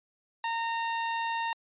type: tone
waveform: sawtooth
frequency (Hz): 919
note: A#5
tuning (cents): -25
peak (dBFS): -25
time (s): 0.44-1.53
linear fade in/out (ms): 2
effects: resampled to 8000 Hz